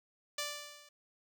5% pulse tone with level ramp, 587.3 Hz, D5, in tune, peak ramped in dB -22 to -47 dBFS, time 0.38-0.89 s, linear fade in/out 5 ms, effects none

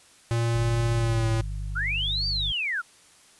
square tone with pitch glide, 116.54 to 112.64 Hz, A#2 to A2, 0 to +41 cents, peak -23 dBFS, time 0.31-1.41 s, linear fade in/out 0 ms, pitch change -59 cents, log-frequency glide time 0.94-1.27 s
harmonic tone, 50 Hz, G1, 35 cents sharp, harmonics 1 / 2 / 3, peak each -30 / -36 / -40 dBFS, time 0.54-2.52 s, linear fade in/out 5 ms
sine linear two-way sweep, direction up then down, 1300 to 4699 to 1300 Hz, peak -25 dBFS, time 1.75-2.82 s, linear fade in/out 20 ms, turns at 2.27 s
effects white hiss -55 dBFS RMS until 3.39 s + resampled to 24000 Hz

